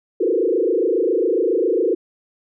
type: tone with frequency modulation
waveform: sine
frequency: 411 Hz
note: G#4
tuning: 18 cents flat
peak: -15 dBFS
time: 0.2-1.95 s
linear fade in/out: 10 ms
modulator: 27.3 Hz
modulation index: 2.9
effects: none